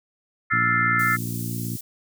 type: chord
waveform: sine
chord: F major seventh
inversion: third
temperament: equal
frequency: 1318.5 / 1396.9 / 1760 / 2093 Hz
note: E6 / F6 / A6 / C7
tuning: 0 / 0 / 0 / 0 cents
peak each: -23 / -26 / -23 / -24 dBFS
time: 0.5-1.17 s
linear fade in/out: 20 ms
type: harmonic tone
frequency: 58.4 Hz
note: A#1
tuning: 4 cents sharp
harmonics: 2 / 3 / 4 / 5 / 6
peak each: -29 / -33 / -34 / -38 / -42 dBFS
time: 0.52-1.77 s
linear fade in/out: 10 ms
type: high-pass noise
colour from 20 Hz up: white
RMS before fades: -36 dBFS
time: 0.99-1.81 s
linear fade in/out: 5 ms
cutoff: 6800 Hz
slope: 12 dB/octave
effects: none